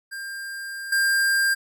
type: tone with level steps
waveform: square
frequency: 1597 Hz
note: G6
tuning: 32 cents sharp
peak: -32 / -19 dBFS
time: 0.11-1.55 s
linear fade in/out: 20 ms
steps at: 0.92 s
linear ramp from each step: 5 ms
effects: none